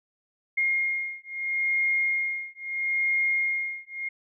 sine beating tone pair, 2135 / 2135.76 Hz, C7 / C7, +34 / +35 cents, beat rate 0.76 Hz, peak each -27 dBFS, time 0.57-4.09 s, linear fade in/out 10 ms, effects none

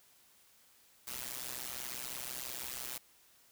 white noise with amplitude modulation, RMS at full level -38 dBFS, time 1.07-2.98 s, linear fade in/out 5 ms, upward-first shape sine, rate 126 Hz, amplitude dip 100%, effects white hiss -65 dBFS RMS until 3.51 s

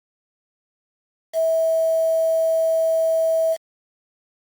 sine tone with quantisation, 650 Hz, E5, 24 cents flat, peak -16 dBFS, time 1.33-3.57 s, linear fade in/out 50 ms, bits 6, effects Opus 48 kbps

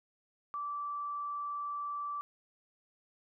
sine tone, 1163 Hz, D6, 17 cents flat, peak -35 dBFS, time 0.54-2.21 s, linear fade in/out 0 ms, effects none

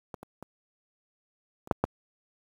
clicks, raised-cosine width 1 ms, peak -23 / -29 / -27 / -30 / -8 / -9 dBFS, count 6, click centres 0.142 / 0.23 / 0.426 / 1.674 / 1.712 / 1.84 s, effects high-pass 60 Hz 12 dB/octave + 8-bit

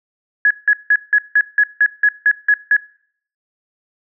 sine tone bursts, 1681 Hz, G#6, 20 cents sharp, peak -8 dBFS, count 11, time 0.45-2.766 s, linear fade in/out 2 ms, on 56 ms, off 170 ms, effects noise-tail reverb RT60 0.6 s tail -23 dB re dry

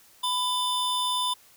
square tone pair together, 999 / 3560 Hz, B5 / A7, +20 / +20 cents, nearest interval octave + minor seventh, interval 2200 cents, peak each -28 dBFS, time 0.23-1.34 s, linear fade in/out 10 ms, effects white hiss -56 dBFS RMS until 1.56 s

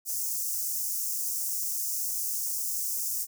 white high-pass noise, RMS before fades -31 dBFS, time 0.05-3.27 s, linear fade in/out 50 ms, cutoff 5500 Hz, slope 48 dB/octave, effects none

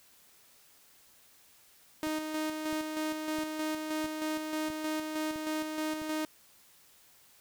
sawtooth tone with tremolo, 310.4 Hz, D#4, 4 cents flat, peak -27 dBFS, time 2.03-6.25 s, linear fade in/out 0 ms, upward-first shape square, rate 3.2 Hz, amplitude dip 40%
click train, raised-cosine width 3 ms, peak -35 dBFS, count 7, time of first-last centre 2.07-6.017 s, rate 1.52 Hz
effects white hiss -61 dBFS RMS until 7.4 s

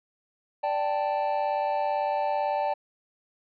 triangle chord, D suspended fourth, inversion none, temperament just, 587.3 / 783.1 / 881 Hz, D5 / G5 / A5, 0 / -2 / +2 cents, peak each -27 dBFS, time 0.63-2.74 s, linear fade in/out 10 ms, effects resampled to 11025 Hz

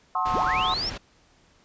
sine chord, F# diminished seventh, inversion none, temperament just, 740 / 888 / 1065.6 / 1278.7 Hz, F#5 / A5 / C6 / Eb6, 0 / +16 / +31 / +47 cents, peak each -29 / -31 / -25 / -30 dBFS, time 0.15-0.74 s, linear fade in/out 2 ms
pink low-pass noise, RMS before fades -35 dBFS, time 0.25-0.98 s, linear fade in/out 10 ms, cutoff 4800 Hz, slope 12 dB/octave
sine linear sweep, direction up, 61.2 to 5590 Hz, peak -26 dBFS, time 0.33-0.9 s, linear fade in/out 10 ms
effects pink hiss -60 dBFS RMS until 1.64 s + resampled to 16000 Hz

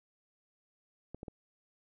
clicks, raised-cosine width 2 ms, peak -29 dBFS, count 3, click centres 1.146 / 1.231 / 1.282 s, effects none

